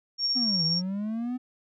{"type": "tone with tremolo", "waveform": "sine", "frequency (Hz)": 5530, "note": "F8", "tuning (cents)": -18, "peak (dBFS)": -22, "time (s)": [0.18, 0.82], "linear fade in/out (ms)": 50, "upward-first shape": "triangle", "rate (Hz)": 17, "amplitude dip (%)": 35}
{"type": "linear two-way sweep", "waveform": "triangle", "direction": "down then up", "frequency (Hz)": [261.6, 158.5, 255.6], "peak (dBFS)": -26, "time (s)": [0.35, 1.38], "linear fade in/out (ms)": 20, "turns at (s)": 0.64}
{"effects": []}